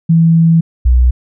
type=tone pair in turn; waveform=sine; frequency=164.8 / 61.73 Hz; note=E3 / B1; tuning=0 / 0 cents; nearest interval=octave + perfect fourth; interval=1700 cents; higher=first; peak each=-5 dBFS; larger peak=neither; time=0.09-0.61 / 0.85-1.11 s; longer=first; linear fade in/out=10 ms; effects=none